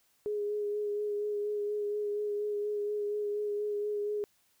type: tone with vibrato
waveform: sine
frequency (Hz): 415.3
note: G#4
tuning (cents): 0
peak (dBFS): -30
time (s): 0.26-4.24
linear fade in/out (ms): 0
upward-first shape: sine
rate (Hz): 4.2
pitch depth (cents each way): 19
effects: white hiss -70 dBFS RMS until 4.6 s